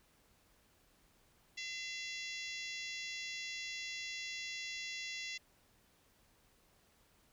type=harmonic tone; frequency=680 Hz; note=F5; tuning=46 cents flat; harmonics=3 / 4 / 5 / 6 / 7 / 8 / 9 / 10; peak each=-45 / -47 / -49 / -51 / -52 / -53 / -54 / -55 dBFS; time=1.57-5.38 s; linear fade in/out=10 ms; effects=pink hiss -70 dBFS RMS until 7.32 s